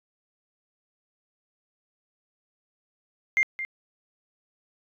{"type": "tone with echo", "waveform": "sine", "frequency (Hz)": 2100, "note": "C7", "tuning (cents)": 6, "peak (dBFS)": -17, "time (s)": [3.37, 3.43], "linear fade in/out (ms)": 0, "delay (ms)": 220, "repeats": 1, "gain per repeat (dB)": -12, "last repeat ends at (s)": 3.65, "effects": ["tanh soft clip ceiling -14 dBFS"]}